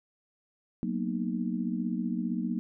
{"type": "chord", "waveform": "sine", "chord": "B major seventh", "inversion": "second", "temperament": "just", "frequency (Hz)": [185.21, 231.5, 246.9, 308.7], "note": ["F#3", "A#3", "B3", "D#4"], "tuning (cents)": [2, -12, 0, -14], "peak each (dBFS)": [-33, -32, -36, -37], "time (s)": [0.83, 2.59], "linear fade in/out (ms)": 0, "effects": []}